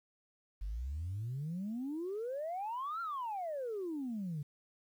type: exponential two-way sweep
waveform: sine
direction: up then down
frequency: 46.25 to 1396.9 to 139.8 Hz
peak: -35 dBFS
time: 0.61-4.43 s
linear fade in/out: 10 ms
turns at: 3.01 s
effects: tanh soft clip ceiling -33 dBFS + 11-bit